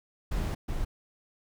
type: noise bursts at uneven times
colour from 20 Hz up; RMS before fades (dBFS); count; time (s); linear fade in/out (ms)
brown; -30; 2; 0.31-0.55 / 0.68-0.85; 10
effects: none